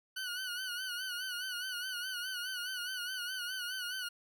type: tone with vibrato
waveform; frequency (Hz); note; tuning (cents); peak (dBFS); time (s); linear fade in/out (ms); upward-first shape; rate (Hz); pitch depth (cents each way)
20% pulse; 1480; F#6; 0; -32; 0.16-4.09; 10; sine; 4.8; 69
effects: none